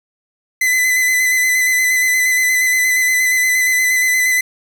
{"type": "tone with vibrato", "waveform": "45% pulse", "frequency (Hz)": 2016, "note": "B6", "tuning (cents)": 35, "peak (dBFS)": -12, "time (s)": [0.61, 4.41], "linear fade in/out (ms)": 5, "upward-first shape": "square", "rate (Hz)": 8.5, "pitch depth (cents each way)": 18, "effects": ["8-bit"]}